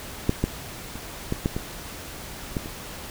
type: clicks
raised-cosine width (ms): 3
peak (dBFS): -6 / -8 / -22 / -11 / -9 / -14 / -12 / -21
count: 8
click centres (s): 0.294 / 0.44 / 0.956 / 1.324 / 1.459 / 1.565 / 2.568 / 2.659
effects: pink hiss -38 dBFS RMS until 3.1 s